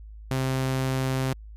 sawtooth tone, 131.6 Hz, C3, 10 cents sharp, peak -20 dBFS, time 0.31-1.33 s, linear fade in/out 0 ms, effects added 53 Hz sine -40 dBFS peak until 1.56 s + resampled to 32000 Hz

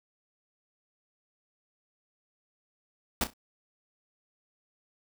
pink noise with echo, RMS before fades -27 dBFS, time 3.21-3.24 s, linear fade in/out 2 ms, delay 32 ms, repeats 3, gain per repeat -12 dB, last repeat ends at 3.336 s, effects none

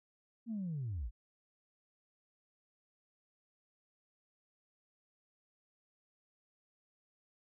sine linear sweep, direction down, 237.9 to 43.65 Hz, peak -35 dBFS, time 0.46-1.11 s, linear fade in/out 50 ms, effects tanh soft clip ceiling -33 dBFS

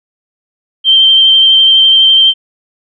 sine tone with vibrato, 3136 Hz, G7, in tune, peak -3 dBFS, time 0.84-2.34 s, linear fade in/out 50 ms, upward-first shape sine, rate 12 Hz, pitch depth 13 cents each way, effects none

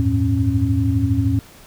sine tone cluster, 84 / 98.3 / 110.8 / 272.8 Hz, E2 / G2 / A2 / C#4, +33 / +5 / +13 / -28 cents, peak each -22 / -22 / -19 / -20 dBFS, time 0-1.39 s, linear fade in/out 0 ms, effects pink hiss -45 dBFS RMS until 1.66 s

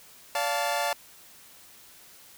sawtooth chord, D minor, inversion none, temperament equal with one note detuned, 574.6 / 698.5 / 880 Hz, D5 / F5 / A5, -38 / 0 / 0 cents, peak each -27 / -26 / -26 dBFS, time 0.35-0.93 s, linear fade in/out 2 ms, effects white hiss -52 dBFS RMS until 2.37 s

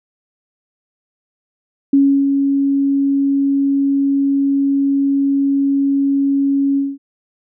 sine tone with ADSR envelope, 277.2 Hz, C#4, in tune, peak -7 dBFS, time 1.93-6.98 s, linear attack 5 ms, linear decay 320 ms, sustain -5 dB, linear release 210 ms, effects none

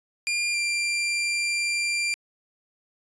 sawtooth tone pair in turn, 2400 / 2374 Hz, D7 / D7, +37 / +18 cents, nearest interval unison, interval 19 cents, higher first, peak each -20 dBFS, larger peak neither, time 0.27-0.54 / 0.54-2.14 s, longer second, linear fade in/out 0 ms, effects resampled to 22050 Hz

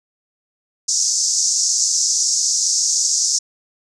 white band-pass noise, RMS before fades -18 dBFS, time 0.88-3.39 s, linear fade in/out 10 ms, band 5300 to 7000 Hz, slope 48 dB/octave, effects none

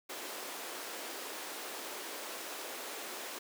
pink high-pass noise, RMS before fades -43 dBFS, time 0.09-3.39 s, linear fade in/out 10 ms, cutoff 330 Hz, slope 24 dB/octave, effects none

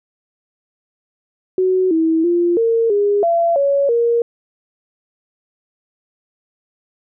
sine tone with pitch steps, 372.1 / 323.5 / 346.7 / 457.8 / 408.3 / 678 / 560 / 469.1 Hz, F#4 / E4 / F4 / A#4 / G#4 / E5 / C#5 / A#4, +10 / -32 / -13 / -31 / -29 / +49 / +18 / +11 cents, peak -12 dBFS, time 1.58-4.22 s, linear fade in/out 2 ms, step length 330 ms, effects none

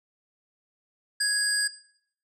sine tone cluster, 1663 / 4842 / 8150 Hz, G#6 / D#8 / C9, +2 / -48 / -47 cents, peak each -25 / -24 / -27 dBFS, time 1.2-1.68 s, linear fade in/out 10 ms, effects noise-tail reverb RT60 0.6 s tail -17 dB re dry + tanh soft clip ceiling -18 dBFS

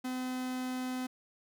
45% pulse tone, 254.8 Hz, C4, 46 cents flat, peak -34 dBFS, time 0.04-1.07 s, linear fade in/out 10 ms, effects none

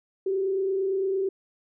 sine tone with frequency modulation, 385.3 Hz, G4, 30 cents flat, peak -23 dBFS, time 0.26-1.29 s, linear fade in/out 5 ms, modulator 28.8 Hz, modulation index 0.42, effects none

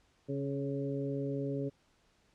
harmonic tone with a mistuned harmonic, 138.59 Hz, C#3, in tune, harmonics 1 / 2 / 3 / 4, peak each -37 / -37 / -38 / -42 dBFS, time 0.28-1.7 s, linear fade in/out 20 ms, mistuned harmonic 3, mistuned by +19 cents, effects pink hiss -70 dBFS RMS until 2.34 s + low-pass 7000 Hz 12 dB/octave

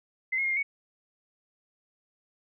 sine tone with pitch steps, 2056 / 2158 / 2133 / 2115 / 2227 Hz, C7 / C#7 / C7 / C7 / C#7, -31 / -47 / +33 / +18 / +7 cents, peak -25 dBFS, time 0.32-0.63 s, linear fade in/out 10 ms, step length 62 ms, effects none

